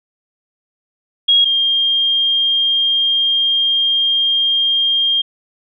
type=tone pair in turn; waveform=sine; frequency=3287 / 3212 Hz; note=G#7 / G7; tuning=-19 / +41 cents; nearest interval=unison; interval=40 cents; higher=first; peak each=-8 / -12 dBFS; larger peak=first; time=1.28-1.45 / 1.45-5.22 s; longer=second; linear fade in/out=10 ms; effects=none